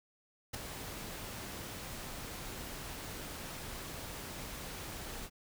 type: noise with ADSR envelope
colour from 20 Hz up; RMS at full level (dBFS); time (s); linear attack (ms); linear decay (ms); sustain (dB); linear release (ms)
pink; -35; 0.53-5.3; 17; 3; -9; 57
effects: none